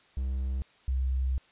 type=tone pair in turn; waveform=triangle / sine; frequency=65.41 / 65.06 Hz; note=C2 / C2; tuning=0 / -9 cents; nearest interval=unison; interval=9 cents; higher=first; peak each=-26 / -25 dBFS; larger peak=second; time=0.17-0.62 / 0.88-1.38 s; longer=second; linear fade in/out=0 ms; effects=white hiss -61 dBFS RMS until 1.51 s + resampled to 8000 Hz